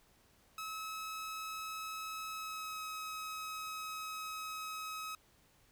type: tone with pitch glide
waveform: sawtooth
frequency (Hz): 1289 to 1275.7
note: E6 to D#6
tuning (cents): -39 to +43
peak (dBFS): -37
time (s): 0.58-5.15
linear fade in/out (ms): 2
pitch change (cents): -18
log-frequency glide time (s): 2.32-2.81
effects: pink hiss -68 dBFS RMS until 5.71 s